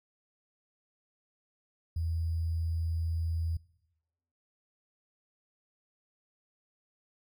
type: tone with sample-and-hold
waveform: sine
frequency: 82.3 Hz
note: E2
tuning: 2 cents flat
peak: -29 dBFS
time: 1.96-3.57 s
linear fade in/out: 5 ms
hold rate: 4900 Hz
effects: noise-tail reverb RT60 0.9 s tail -22 dB re dry